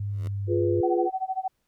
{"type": "tone with pitch glide", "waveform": "sine", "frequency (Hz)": [101.4, 99.95], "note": ["G#2", "G2"], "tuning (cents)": [-41, 34], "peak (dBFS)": -27, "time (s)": [0, 0.81], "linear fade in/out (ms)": 5, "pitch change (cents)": -25, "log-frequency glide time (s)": [0.15, 0.22]}
{"type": "tone with exponential growth", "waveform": "10% pulse", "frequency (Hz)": 82.41, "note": "E2", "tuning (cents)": 0, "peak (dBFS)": -30, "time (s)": [0.04, 0.28], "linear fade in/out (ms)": 5, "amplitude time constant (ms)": 52}
{"type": "chord", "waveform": "sine", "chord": "F diminished", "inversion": "none", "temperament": "equal", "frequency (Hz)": [349.2, 415.3, 493.9], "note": ["F4", "Ab4", "Cb5"], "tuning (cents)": [0, 0, 0], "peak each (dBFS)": [-23, -29, -28], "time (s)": [0.47, 1.1], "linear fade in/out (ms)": 50}
{"type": "tone with tremolo", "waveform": "sine", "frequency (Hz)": 757, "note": "F#5", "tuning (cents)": 39, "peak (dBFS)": -23, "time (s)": [0.83, 1.48], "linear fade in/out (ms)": 5, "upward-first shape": "sine", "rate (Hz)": 13, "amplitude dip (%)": 95}
{"effects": ["pink hiss -75 dBFS RMS until 1.67 s"]}